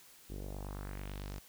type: tone with low-pass filter sweep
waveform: sawtooth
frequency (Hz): 49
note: G1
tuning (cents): 0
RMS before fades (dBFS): -43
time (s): 0.29-1.4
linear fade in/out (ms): 20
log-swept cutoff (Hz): 350 to 7300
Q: 1.9
effects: white hiss -59 dBFS RMS until 1.48 s